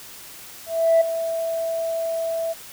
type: tone with ADSR envelope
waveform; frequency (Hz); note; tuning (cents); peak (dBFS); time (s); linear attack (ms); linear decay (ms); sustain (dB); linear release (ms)
sine; 659.3; E5; 0; -10; 0.66-2.54; 350; 8; -12; 25
effects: tanh soft clip ceiling -10 dBFS + white hiss -41 dBFS RMS until 2.72 s